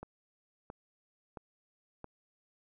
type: click train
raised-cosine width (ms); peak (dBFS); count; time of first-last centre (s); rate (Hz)
1; -29; 4; 0.03-2.043; 1.49
effects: none